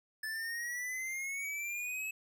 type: exponential sweep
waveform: square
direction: up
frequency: 1737 to 2600 Hz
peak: -37 dBFS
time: 0.23-2.11 s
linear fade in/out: 5 ms
effects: none

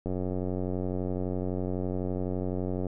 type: click train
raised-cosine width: 2 ms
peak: -19 dBFS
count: 259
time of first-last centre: 0.06-2.867 s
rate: 91.9 Hz
effects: none

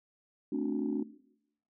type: chord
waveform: sine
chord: D dominant seventh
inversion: second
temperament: just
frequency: 220.2 / 264.3 / 293.7 / 367.1 Hz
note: A3 / C4 / D4 / F#4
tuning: +2 / +18 / 0 / -14 cents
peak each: -36 / -34 / -32 / -37 dBFS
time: 0.52-1.03 s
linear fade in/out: 5 ms
effects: noise-tail reverb RT60 0.8 s tail -19 dB re dry + tanh soft clip ceiling -22 dBFS

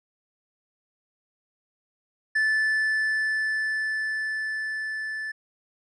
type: tone with level ramp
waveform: triangle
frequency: 1749 Hz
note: A6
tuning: 11 cents flat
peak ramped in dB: -18 to -28 dBFS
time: 2.35-5.32 s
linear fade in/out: 10 ms
effects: resampled to 22050 Hz

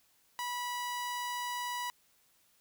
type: tone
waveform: sawtooth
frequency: 978 Hz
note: B5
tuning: 17 cents flat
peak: -31 dBFS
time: 0.39-1.9 s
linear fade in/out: 0 ms
effects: white hiss -69 dBFS RMS until 2.6 s

